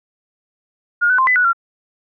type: tone with pitch steps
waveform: sine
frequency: 1425 / 1500 / 1046 / 2004 / 1471 / 1373 Hz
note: F6 / F#6 / C6 / B6 / F#6 / F6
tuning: +34 / +23 / -1 / +25 / -11 / -30 cents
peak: -11 dBFS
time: 1.01-1.532 s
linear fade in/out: 20 ms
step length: 87 ms
effects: none